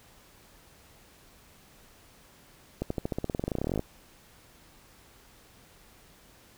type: accelerating click train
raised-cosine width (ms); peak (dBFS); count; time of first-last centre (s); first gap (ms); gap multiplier
2; -16; 24; 2.82-3.794; 84; 0.93
effects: pink hiss -57 dBFS RMS until 6.57 s